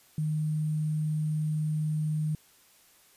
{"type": "tone with sample-and-hold", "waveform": "sine", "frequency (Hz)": 154, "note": "D#3", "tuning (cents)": -17, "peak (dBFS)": -26, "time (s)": [0.18, 2.35], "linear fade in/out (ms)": 2, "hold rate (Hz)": 8820, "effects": ["white hiss -60 dBFS RMS until 3.16 s", "resampled to 32000 Hz"]}